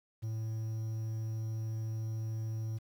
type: tone with quantisation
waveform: triangle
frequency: 110.8 Hz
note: A2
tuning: 13 cents sharp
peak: -32 dBFS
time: 0.22-2.79 s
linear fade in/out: 20 ms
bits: 10
effects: none